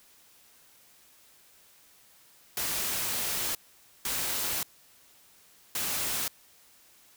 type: noise bursts at uneven times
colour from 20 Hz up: white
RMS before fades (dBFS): -31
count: 3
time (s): 2.57-3.55 / 4.05-4.63 / 5.75-6.28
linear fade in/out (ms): 2
effects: white hiss -59 dBFS RMS until 7.16 s